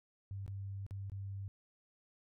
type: tone with dropouts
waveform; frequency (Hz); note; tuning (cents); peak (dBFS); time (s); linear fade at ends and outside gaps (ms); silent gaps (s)
sine; 98.3; G2; +5; -40; 0.31-1.48; 0; 0.463-0.479 / 0.865-0.909 / 1.098-1.119
effects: none